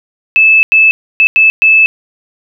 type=tone bursts at uneven times; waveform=sine; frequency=2617 Hz; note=E7; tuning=13 cents flat; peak=-3 dBFS; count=5; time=0.36-0.63 / 0.72-0.91 / 1.2-1.27 / 1.36-1.5 / 1.62-1.86 s; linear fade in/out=0 ms; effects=none